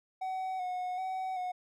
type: tone with vibrato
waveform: triangle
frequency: 741 Hz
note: F#5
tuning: 2 cents sharp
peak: -31 dBFS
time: 0.21-1.52 s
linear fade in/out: 10 ms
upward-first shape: square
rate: 1.3 Hz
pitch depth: 28 cents each way
effects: none